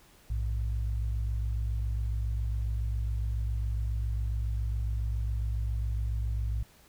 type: tone pair together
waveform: sine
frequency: 58.54 / 105.8 Hz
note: A#1 / G#2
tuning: +8 / +33 cents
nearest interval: minor seventh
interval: 1025 cents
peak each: -28 / -34 dBFS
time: 0.3-6.63 s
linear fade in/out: 5 ms
effects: tanh soft clip ceiling -20 dBFS + pink hiss -59 dBFS RMS until 6.88 s